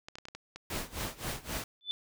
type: clicks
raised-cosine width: 0.2 ms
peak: -26 dBFS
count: 9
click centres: 0.085 / 0.155 / 0.185 / 0.254 / 0.285 / 0.35 / 0.56 / 0.726 / 0.762 s
type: noise with tremolo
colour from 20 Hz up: pink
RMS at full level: -35 dBFS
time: 0.7-1.64 s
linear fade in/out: 2 ms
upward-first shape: sine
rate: 3.8 Hz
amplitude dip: 90%
type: tone with exponential growth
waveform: sine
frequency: 3506 Hz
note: A7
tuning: 7 cents flat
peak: -27 dBFS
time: 1.81-1.91 s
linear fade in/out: 0 ms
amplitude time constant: 20 ms
effects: none